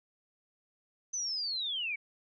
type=linear sweep; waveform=sine; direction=down; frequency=6160 to 2217 Hz; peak=-32 dBFS; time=1.13-1.96 s; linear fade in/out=10 ms; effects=none